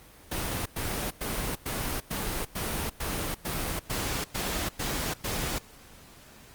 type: noise bursts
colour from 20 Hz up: pink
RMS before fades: -31 dBFS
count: 12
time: 0.31-5.588 s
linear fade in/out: 10 ms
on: 350 ms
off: 98 ms
effects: pink hiss -52 dBFS RMS until 6.54 s + Opus 32 kbps